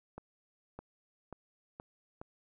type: accelerating click train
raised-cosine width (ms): 1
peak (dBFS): -30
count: 5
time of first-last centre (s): 0.18-2.215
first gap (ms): 610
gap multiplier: 0.88
effects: none